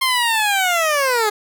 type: linear sweep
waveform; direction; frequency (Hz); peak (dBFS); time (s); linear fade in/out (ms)
15% pulse; down; 1063 to 409.5; -9; 0.01-1.3; 10
effects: none